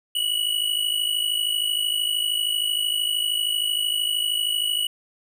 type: tone pair together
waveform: square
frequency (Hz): 2907 / 2960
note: F#7 / F#7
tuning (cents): -31 / 0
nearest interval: unison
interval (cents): 31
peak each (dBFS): -25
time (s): 0.15-4.87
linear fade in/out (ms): 5
effects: none